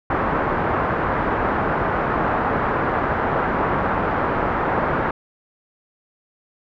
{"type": "low-pass noise", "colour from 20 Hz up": "white", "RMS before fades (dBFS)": -21, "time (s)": [0.1, 5.11], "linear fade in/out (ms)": 5, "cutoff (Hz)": 1400, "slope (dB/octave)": 24, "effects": []}